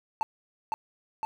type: tone with echo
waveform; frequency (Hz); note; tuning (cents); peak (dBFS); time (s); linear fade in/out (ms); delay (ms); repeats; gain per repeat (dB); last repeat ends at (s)
triangle; 880; A5; 0; -22; 0.21-0.23; 0; 510; 2; -2; 1.25
effects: none